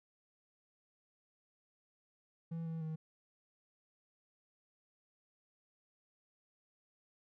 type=tone with pitch steps; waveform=triangle; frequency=165.3 / 162.9 / 158.2 Hz; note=E3 / E3 / D#3; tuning=+5 / -20 / +29 cents; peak=-36 dBFS; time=2.51-2.96 s; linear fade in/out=10 ms; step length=150 ms; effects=none

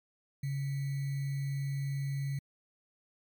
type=tone with sample-and-hold; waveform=sine; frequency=138.59 Hz; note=C#3; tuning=in tune; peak=-31 dBFS; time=0.43-2.39 s; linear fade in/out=5 ms; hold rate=2100 Hz; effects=MP3 96 kbps

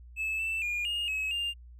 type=tone with pitch steps; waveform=triangle; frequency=2609 / 2654 / 2425 / 2844 / 2567 / 2803 Hz; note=E7 / E7 / D#7 / F7 / E7 / F7; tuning=-18 / +11 / -45 / +31 / -47 / +6 cents; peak=-27 dBFS; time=0.16-1.54 s; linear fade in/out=50 ms; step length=230 ms; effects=tanh soft clip ceiling -23 dBFS + added 60 Hz sine -47 dBFS peak until 1.79 s

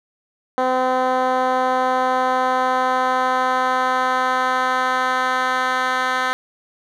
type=tone with band-pass filter sweep; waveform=10% pulse; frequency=256.2 Hz; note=C4; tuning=36 cents flat; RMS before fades=-19 dBFS; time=0.58-6.33 s; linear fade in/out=0 ms; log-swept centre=640 to 1700 Hz; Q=1.1; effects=none

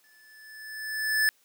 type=tone with exponential growth; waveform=square; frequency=1741 Hz; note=A6; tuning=19 cents flat; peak=-20 dBFS; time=0.04-1.29 s; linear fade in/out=0 ms; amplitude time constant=270 ms; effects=white hiss -65 dBFS RMS until 1.44 s + high-pass 200 Hz 12 dB/octave

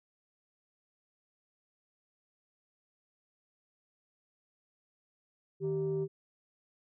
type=tone pair together; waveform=sine; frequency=154.37 / 389 Hz; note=D#3 / G4; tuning=-13 / -13 cents; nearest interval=octave + major third; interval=1600 cents; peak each=-34 / -30 dBFS; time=5.6-6.08 s; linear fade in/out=50 ms; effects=tanh soft clip ceiling -25 dBFS

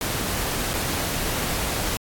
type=noise with dropouts; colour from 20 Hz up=pink; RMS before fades=-26 dBFS; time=0.01-1.97 s; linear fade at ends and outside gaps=1 ms; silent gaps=0.734-0.738 s; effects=AAC 64 kbps

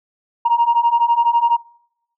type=beating tone pair; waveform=sine; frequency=932.3 / 944.3 Hz; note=A#5 / A#5; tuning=0 / +22 cents; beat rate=12 Hz; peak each=-15 / -13 dBFS; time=0.45-1.57 s; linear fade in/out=10 ms; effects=noise-tail reverb RT60 0.8 s tail -25 dB re dry + tanh soft clip ceiling -7 dBFS

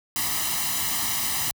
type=noise with comb filter; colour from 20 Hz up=white; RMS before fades=-26 dBFS; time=0.16-1.51 s; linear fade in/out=0 ms; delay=1 ms; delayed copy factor=+0.75; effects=high-pass 60 Hz 12 dB/octave

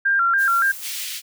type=tone with vibrato; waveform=sine; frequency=1480 Hz; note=F#6; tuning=in tune; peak=-15 dBFS; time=0.05-0.72 s; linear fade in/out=10 ms; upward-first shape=square; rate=3.5 Hz; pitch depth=130 cents each way
type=noise with tremolo; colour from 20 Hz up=blue; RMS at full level=-33 dBFS; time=0.37-1.08 s; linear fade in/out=50 ms; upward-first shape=triangle; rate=6.7 Hz; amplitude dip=25%
type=high-pass noise; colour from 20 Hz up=pink; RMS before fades=-30 dBFS; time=0.81-1.22 s; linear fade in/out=50 ms; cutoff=2300 Hz; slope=24 dB/octave
effects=none

